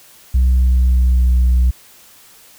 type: tone with pitch glide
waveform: sine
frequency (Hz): 63.5 to 62.09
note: B1 to B1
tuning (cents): +49 to +10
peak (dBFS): -7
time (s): 0.34-1.71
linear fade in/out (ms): 10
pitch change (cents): -39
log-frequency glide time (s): 0.46-1.39
effects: tanh soft clip ceiling -8 dBFS + white hiss -45 dBFS RMS until 2.58 s